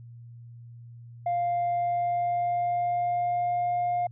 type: tone with pitch glide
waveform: sine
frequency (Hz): 699 to 707.5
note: F5 to F5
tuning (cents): +1 to +22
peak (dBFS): -22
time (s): 1.26-4.07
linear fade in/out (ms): 5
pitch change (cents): +21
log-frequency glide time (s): 1.71-3.72
effects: tanh soft clip ceiling -22 dBFS + added 118 Hz sine -43 dBFS peak until 4.11 s